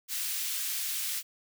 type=high-pass noise; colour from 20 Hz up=white; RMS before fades=-33 dBFS; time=0.08-1.23 s; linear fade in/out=50 ms; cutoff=2200 Hz; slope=12 dB/octave; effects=none